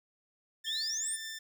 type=tone with tremolo; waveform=15% pulse; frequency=1779 Hz; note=A6; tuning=19 cents sharp; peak=-32 dBFS; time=0.64-1.39 s; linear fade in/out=10 ms; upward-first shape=triangle; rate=2 Hz; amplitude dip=50%
type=exponential sweep; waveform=sine; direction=up; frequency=3130 to 9770 Hz; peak=-32 dBFS; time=0.66-1.17 s; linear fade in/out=20 ms
effects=none